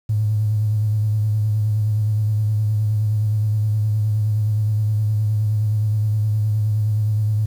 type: tone with vibrato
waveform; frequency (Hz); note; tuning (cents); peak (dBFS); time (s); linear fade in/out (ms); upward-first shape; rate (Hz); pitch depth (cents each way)
triangle; 106.8; G#2; +49; -12; 0.09-7.46; 10; sine; 9.6; 36
effects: tanh soft clip ceiling -14 dBFS + 8-bit